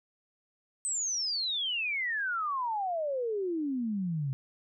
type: exponential sweep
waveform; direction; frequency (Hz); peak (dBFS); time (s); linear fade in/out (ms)
sine; down; 8310 to 130; -29; 0.85-4.33; 0
effects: none